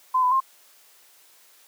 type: tone with pitch steps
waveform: sine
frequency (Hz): 1024 / 1001 / 1061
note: C6 / B5 / C6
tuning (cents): -38 / +23 / +24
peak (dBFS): -17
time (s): 0.14-0.404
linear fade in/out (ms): 10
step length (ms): 88
effects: white hiss -55 dBFS RMS until 1.67 s + high-pass 400 Hz 12 dB/octave